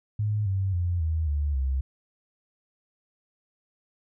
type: tone with pitch steps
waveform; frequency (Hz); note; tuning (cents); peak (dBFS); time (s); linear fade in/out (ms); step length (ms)
sine; 105.5 / 96.19 / 87.7 / 79.95 / 72.9 / 66.46; G#2 / G2 / F2 / D#2 / D2 / C2; +28 / -32 / +8 / +48 / -12 / +28; -23; 0.19-1.81; 5; 270
effects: none